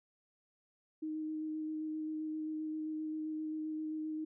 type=tone with vibrato; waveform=sine; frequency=311.1 Hz; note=D#4; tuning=in tune; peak=-36 dBFS; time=1.02-4.25 s; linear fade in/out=10 ms; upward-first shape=square; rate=7.6 Hz; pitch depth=9 cents each way; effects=none